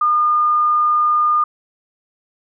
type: tone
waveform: sine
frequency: 1215 Hz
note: D#6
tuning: 42 cents flat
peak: -12 dBFS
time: 0.01-1.44 s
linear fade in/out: 5 ms
effects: none